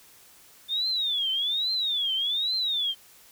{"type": "tone with vibrato", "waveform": "sine", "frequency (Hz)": 3568, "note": "A7", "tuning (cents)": 23, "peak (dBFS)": -24, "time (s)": [0.68, 2.95], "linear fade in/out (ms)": 50, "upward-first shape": "triangle", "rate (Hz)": 1.2, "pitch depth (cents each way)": 270, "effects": ["white hiss -54 dBFS RMS until 3.31 s"]}